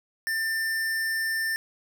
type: tone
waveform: square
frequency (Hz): 1790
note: A6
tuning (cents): +29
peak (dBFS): -26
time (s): 0.27-1.56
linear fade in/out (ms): 0
effects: none